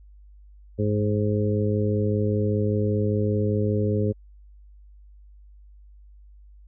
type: harmonic tone with a mistuned harmonic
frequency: 105.1 Hz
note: G#2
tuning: 21 cents sharp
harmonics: 1 / 2 / 3 / 4 / 5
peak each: -23 / -27 / -31 / -27 / -31 dBFS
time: 0.78-4.13 s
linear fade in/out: 20 ms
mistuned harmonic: 1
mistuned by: -35 cents
effects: added 50 Hz sine -46 dBFS peak until 6.67 s